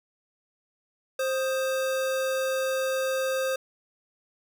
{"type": "tone pair together", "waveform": "square", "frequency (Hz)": [526.6, 1244.5], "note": ["C5", "D#6"], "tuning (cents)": [11, 0], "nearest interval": "octave + minor third", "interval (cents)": 1489, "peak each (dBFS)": [-26, -37], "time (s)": [1.19, 3.56], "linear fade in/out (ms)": 5, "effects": []}